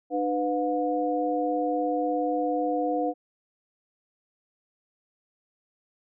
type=tone cluster; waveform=sine; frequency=300.6 / 500 / 717 Hz; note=D4 / B4 / F5; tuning=+40 / +21 / +45 cents; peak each=-28 dBFS; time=0.1-3.14 s; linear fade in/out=50 ms; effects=none